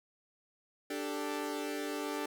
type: chord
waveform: sawtooth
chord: D suspended fourth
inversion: none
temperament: equal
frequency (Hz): 293.7 / 392 / 440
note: D4 / G4 / A4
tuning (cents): 0 / 0 / 0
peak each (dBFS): -34 / -37 / -37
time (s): 0.9-2.26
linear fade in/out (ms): 5
effects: none